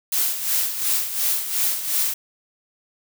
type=noise with tremolo; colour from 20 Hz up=blue; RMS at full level=-20 dBFS; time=0.12-2.14 s; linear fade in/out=5 ms; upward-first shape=sine; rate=2.8 Hz; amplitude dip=65%; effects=none